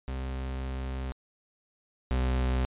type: tone pair in turn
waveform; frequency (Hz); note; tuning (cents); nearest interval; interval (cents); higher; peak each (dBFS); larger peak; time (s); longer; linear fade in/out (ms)
40% pulse; 65.41 / 63.77; C2 / C2; 0 / -44; unison; 44; first; -31 / -24; second; 0.08-1.12 / 2.11-2.65; first; 0
effects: resampled to 8000 Hz